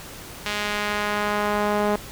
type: tone with band-pass filter sweep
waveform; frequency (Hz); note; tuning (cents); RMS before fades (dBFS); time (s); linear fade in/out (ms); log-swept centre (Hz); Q
sawtooth; 207.7; G#3; 0; -24; 0.46-1.96; 2; 2900 to 670; 0.92
effects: pink hiss -39 dBFS RMS until 2.11 s